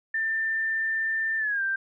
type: tone with pitch glide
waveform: sine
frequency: 1788 to 1574.6 Hz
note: A6 to G6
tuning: +27 to +7 cents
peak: -24 dBFS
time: 0.14-1.76 s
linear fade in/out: 5 ms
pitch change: -220 cents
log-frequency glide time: 1.38-1.62 s
effects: none